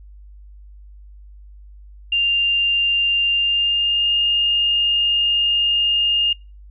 sine tone with pitch glide, 2794 to 2828 Hz, F7 to F7, 0 to +21 cents, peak -15 dBFS, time 2.12-6.33 s, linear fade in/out 5 ms, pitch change +21 cents, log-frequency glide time 3.32-4.13 s, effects noise-tail reverb RT60 0.3 s tail -25 dB re dry + added 50 Hz sine -39 dBFS peak until 6.7 s

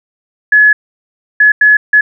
sine tone bursts at uneven times, 1700 Hz, G#6, 40 cents sharp, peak -3 dBFS, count 4, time 0.52-0.73 / 1.4-1.52 / 1.61-1.77 / 1.93-2.01 s, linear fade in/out 5 ms, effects none

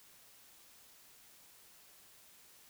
silence, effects white hiss -61 dBFS RMS until 2.69 s

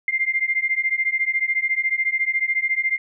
sine beating tone pair, 2093 / 2107 Hz, C7 / C7, 0 / +12 cents, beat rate 14 Hz, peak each -22 dBFS, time 0.08-2.98 s, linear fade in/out 2 ms, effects none

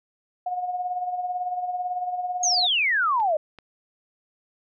sine tone with tremolo, 723 Hz, F#5, 40 cents flat, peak -23 dBFS, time 0.46-2.67 s, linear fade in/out 5 ms, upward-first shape sine, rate 18 Hz, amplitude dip 55%
sine exponential sweep, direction down, 6660 to 587.3 Hz, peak -19 dBFS, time 2.43-3.37 s, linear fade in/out 5 ms
clicks, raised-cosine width 0.3 ms, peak -30 / -28 dBFS, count 2, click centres 3.201 / 3.587 s
effects none

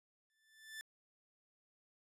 sawtooth tone with exponential growth, 1760 Hz, A6, in tune, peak -40 dBFS, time 0.3-0.81 s, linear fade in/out 0 ms, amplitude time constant 110 ms, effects resampled to 32000 Hz

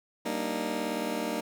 20% pulse chord, Eb major seventh, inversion first, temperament just, 194.45 / 233.3 / 291.7 / 311.1 Hz, G3 / Bb3 / D4 / Eb4, -14 / +2 / -12 / 0 cents, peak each -33 / -29 / -33 / -30 dBFS, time 0.25-1.41 s, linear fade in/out 10 ms, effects none

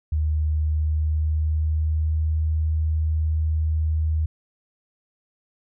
sine tone with pitch glide, 76.8 to 78.41 Hz, D#2 to D#2, -22 to +14 cents, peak -19 dBFS, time 0.12-4.26 s, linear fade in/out 5 ms, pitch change +36 cents, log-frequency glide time 0.56-2.38 s, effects none

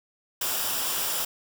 white noise with comb filter, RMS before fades -28 dBFS, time 0.41-1.25 s, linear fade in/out 5 ms, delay 0.47 ms, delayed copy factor -0.5, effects none

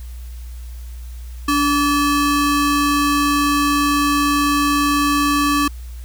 square ring-modulated tone, 720 Hz, F#5, 47 cents flat, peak -12 dBFS, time 1.48-5.68 s, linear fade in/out 5 ms, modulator 431 Hz, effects added 60 Hz sine -29 dBFS peak until 6.04 s + white hiss -48 dBFS RMS until 6.04 s

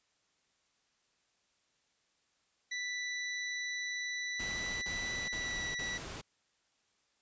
sawtooth tone with pitch glide, 1975.5 to 1955.1 Hz, B6 to B6, 0 to -18 cents, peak -32 dBFS, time 2.71-5.98 s, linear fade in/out 10 ms, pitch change -18 cents, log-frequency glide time 5.12-5.64 s
pink noise bursts, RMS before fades -44 dBFS, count 4, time 4.39-6.215 s, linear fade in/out 10 ms, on 430 ms, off 35 ms
effects white hiss -75 dBFS RMS until 7.21 s + resampled to 16000 Hz

